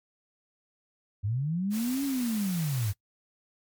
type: linear two-way sweep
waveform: sine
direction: up then down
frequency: 94.7 to 283.1 to 94.7 Hz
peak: -26 dBFS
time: 1.23-2.93 s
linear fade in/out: 20 ms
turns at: 2.04 s
type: noise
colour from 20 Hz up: white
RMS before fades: -40 dBFS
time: 1.7-2.94 s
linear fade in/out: 50 ms
effects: noise-tail reverb RT60 0.1 s tail -21 dB re dry + MP3 96 kbps